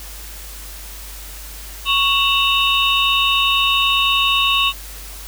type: tone cluster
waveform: sine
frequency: 1112 / 2687 / 2943 / 3706 Hz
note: C#6 / E7 / F#7 / A#7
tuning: +5 / +33 / -10 / -11 cents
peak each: -19 dBFS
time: 1.85-4.73 s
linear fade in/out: 50 ms
effects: added 50 Hz sine -34 dBFS peak until 5.27 s + white hiss -36 dBFS RMS until 5.27 s